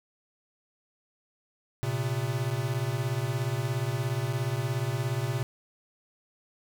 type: beating tone pair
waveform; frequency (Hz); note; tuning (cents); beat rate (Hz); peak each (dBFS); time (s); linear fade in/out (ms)
square; 116.8 / 133.8; A#2 / C3; +4 / +39; 17; -31; 1.83-5.43; 0
effects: none